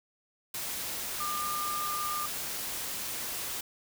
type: tone in noise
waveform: sine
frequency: 1203 Hz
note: D6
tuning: 41 cents sharp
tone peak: -32 dBFS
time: 1.2-2.26 s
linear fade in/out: 5 ms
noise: white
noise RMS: -36 dBFS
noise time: 0.54-3.61 s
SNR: +1 dB
effects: none